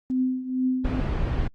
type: tone with tremolo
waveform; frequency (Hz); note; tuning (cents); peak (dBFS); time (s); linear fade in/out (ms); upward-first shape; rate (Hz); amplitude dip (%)
sine; 256.8; C4; -32; -19; 0.1-1; 0; triangle; 2.2; 80
type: noise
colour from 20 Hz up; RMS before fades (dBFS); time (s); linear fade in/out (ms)
brown; -25; 0.84-1.48; 10
effects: low-pass 3000 Hz 12 dB/octave + Opus 24 kbps